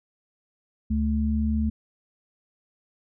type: tone pair together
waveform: sine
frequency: 72.9 / 218.2 Hz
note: D2 / A3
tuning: -12 / -14 cents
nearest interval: octave + perfect fifth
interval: 1898 cents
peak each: -24 dBFS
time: 0.9-1.7 s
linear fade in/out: 10 ms
effects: none